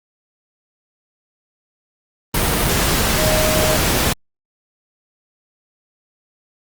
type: tone in noise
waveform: sine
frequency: 622.3 Hz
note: D#5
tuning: in tune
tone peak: -19 dBFS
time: 3.18-3.77 s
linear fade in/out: 5 ms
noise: pink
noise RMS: -17 dBFS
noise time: 2.34-4.13 s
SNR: -5 dB
effects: Opus 32 kbps